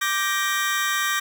sawtooth chord, G minor, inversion second, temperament just, 1176 / 1568 / 1881.6 Hz, D6 / G6 / Bb6, +2 / 0 / +16 cents, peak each -22 dBFS, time 0.01-1.2 s, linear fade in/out 10 ms, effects none

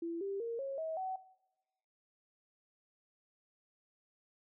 sine tone with pitch steps, 335.8 / 394.7 / 464 / 545.5 / 641.3 / 753.8 Hz, E4 / G4 / A#4 / C#5 / E5 / F#5, +32 / +12 / -8 / -28 / -48 / +32 cents, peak -36 dBFS, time 0.02-1.16 s, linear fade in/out 5 ms, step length 190 ms, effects noise-tail reverb RT60 1.0 s tail -20 dB re dry

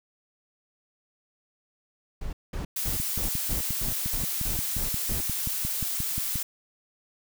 brown noise bursts, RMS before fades -32 dBFS, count 10, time 2.21-5.21 s, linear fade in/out 5 ms, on 120 ms, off 200 ms
blue noise, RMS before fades -30 dBFS, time 2.76-6.43 s, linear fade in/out 5 ms
click train, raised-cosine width 5 ms, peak -20 dBFS, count 20, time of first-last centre 3-6.357 s, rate 5.66 Hz
effects none

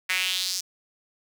sawtooth tone with high-pass filter sweep, 185 Hz, F#3, in tune, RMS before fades -27 dBFS, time 0.09-0.61 s, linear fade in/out 10 ms, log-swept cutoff 2000 to 5800 Hz, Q 3.2, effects none

